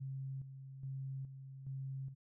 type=tone with tremolo; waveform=sine; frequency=134.4 Hz; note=C3; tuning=47 cents sharp; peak=-40 dBFS; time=0-2.15 s; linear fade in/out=20 ms; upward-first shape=square; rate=1.2 Hz; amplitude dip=60%; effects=none